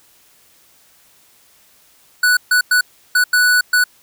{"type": "tone bursts at uneven times", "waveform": "square", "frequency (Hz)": 1480, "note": "F#6", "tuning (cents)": 0, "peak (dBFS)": -11, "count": 6, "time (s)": [[2.23, 2.37], [2.51, 2.61], [2.71, 2.81], [3.15, 3.24], [3.33, 3.61], [3.73, 3.84]], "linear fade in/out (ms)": 5, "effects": ["white hiss -52 dBFS RMS until 4.02 s"]}